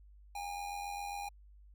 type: tone with amplitude modulation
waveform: square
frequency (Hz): 812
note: G#5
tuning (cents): -39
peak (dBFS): -37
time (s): 0.35-1.29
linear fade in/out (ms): 5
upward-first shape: sine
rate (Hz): 87.4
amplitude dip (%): 55
effects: added 50 Hz sine -55 dBFS peak until 1.74 s